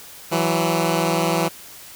10% pulse tone pair together, 166.3 / 186.88 Hz, E3 / F#3, +16 / +18 cents, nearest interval major second, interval 202 cents, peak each -11 / -15 dBFS, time 0.31-1.49 s, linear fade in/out 20 ms, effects white hiss -41 dBFS RMS until 1.95 s

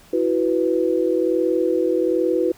sine chord, E suspended second, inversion none, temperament just, 329.6 / 370.8 / 494.4 Hz, E4 / F#4 / B4, 0 / +4 / +2 cents, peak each -21 dBFS, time 0.13-2.52 s, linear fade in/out 5 ms, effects pink hiss -50 dBFS RMS until 2.57 s

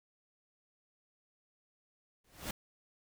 pink noise with exponential growth, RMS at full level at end -35 dBFS, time 2.24-2.51 s, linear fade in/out 5 ms, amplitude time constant 57 ms, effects none

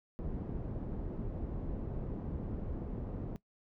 pink low-pass noise, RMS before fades -39 dBFS, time 0.19-3.36 s, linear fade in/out 0 ms, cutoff 380 Hz, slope 12 dB/octave, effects noise-tail reverb RT60 0.1 s tail -19 dB re dry

